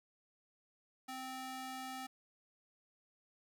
sawtooth ring-modulated tone, 520 Hz, C5, 11 cents flat, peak -38 dBFS, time 1.08-2.07 s, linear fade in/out 10 ms, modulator 260 Hz, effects none

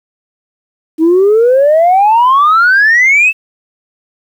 sine exponential sweep, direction up, 311.1 to 2671 Hz, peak -3 dBFS, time 0.98-3.33 s, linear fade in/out 50 ms, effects tanh soft clip ceiling -2 dBFS + 7-bit

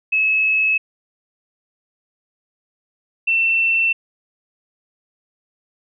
sine tone pair in turn, 2585 / 2688 Hz, E7 / E7, -34 / +33 cents, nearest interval minor second, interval 67 cents, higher second, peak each -14 dBFS, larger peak neither, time 0.12-0.78 / 3.27-3.93 s, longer neither, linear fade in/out 10 ms, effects none

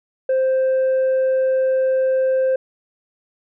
sine tone, 523.3 Hz, C5, in tune, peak -12 dBFS, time 0.29-2.56 s, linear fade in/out 5 ms, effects tanh soft clip ceiling -14 dBFS

